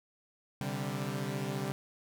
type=chord; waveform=sawtooth; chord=C suspended second; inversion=none; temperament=equal with one note detuned; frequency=130.81 / 145.48 / 196 Hz; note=C3 / D3 / G3; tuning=0 / -16 / 0 cents; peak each=-34 dBFS; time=0.61-1.72 s; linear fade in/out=0 ms; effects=none